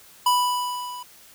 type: tone with level ramp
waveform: square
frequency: 988 Hz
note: B5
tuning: in tune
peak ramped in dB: -16 to -35 dBFS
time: 0.26-1.03 s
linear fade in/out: 5 ms
effects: white hiss -50 dBFS RMS until 1.34 s